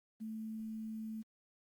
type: tone with quantisation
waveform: sine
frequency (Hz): 220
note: A3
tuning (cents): 0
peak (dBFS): -40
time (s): 0.2-1.23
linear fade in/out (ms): 20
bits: 11
effects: Opus 32 kbps